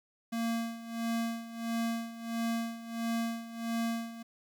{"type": "tone with tremolo", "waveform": "square", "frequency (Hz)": 230, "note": "A#3", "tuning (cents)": -23, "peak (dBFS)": -30, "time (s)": [0.32, 4.23], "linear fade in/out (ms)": 10, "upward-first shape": "sine", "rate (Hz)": 1.5, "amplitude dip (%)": 80, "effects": ["11-bit"]}